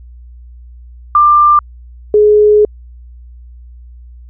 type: tone pair in turn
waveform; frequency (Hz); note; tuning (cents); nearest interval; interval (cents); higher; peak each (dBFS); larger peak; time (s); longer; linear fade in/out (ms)
sine; 1189 / 420.4; D6 / G#4; +21 / +21; octave + tritone; 1800; first; -4; neither; 1.15-1.59 / 2.14-2.65; second; 2
effects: added 60 Hz sine -32 dBFS peak until 4.29 s